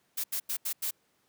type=noise bursts at uneven times; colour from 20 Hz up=blue; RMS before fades=-32 dBFS; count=5; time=0.17-0.24 / 0.32-0.4 / 0.49-0.57 / 0.65-0.73 / 0.82-0.91 s; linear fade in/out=10 ms; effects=pink hiss -71 dBFS RMS until 1.28 s + high-pass 150 Hz 12 dB/octave